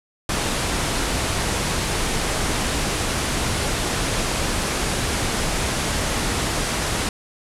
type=low-pass noise; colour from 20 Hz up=pink; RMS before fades=-23 dBFS; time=0.29-7.09 s; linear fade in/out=2 ms; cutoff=11000 Hz; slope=48 dB/octave; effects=none